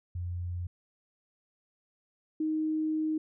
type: tone pair in turn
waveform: sine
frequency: 88.2 / 312.2 Hz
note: F2 / D#4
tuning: +18 / +6 cents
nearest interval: octave + minor seventh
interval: 2188 cents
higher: second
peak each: -32 / -27 dBFS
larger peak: second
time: 0.15-0.67 / 2.4-3.18 s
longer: second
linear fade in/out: 5 ms
effects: none